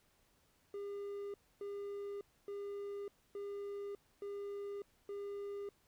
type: tone bursts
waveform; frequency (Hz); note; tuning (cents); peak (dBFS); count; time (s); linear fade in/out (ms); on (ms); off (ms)
triangle; 403.6; G#4; -49; -39; 6; 0.74-5.69; 2; 600; 270
effects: pink hiss -73 dBFS RMS until 5.87 s